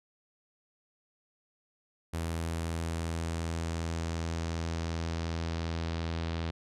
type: tone with low-pass filter sweep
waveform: sawtooth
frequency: 82.7 Hz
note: E2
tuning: 6 cents sharp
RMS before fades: -34 dBFS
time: 2.13-6.51 s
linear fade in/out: 10 ms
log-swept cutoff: 11000 to 4100 Hz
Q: 1.6
effects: none